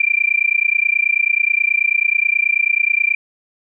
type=tone with amplitude modulation; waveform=sine; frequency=2370 Hz; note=D7; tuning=15 cents sharp; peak=-9 dBFS; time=0-3.15 s; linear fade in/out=5 ms; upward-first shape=sine; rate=29.3 Hz; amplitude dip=100%; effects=none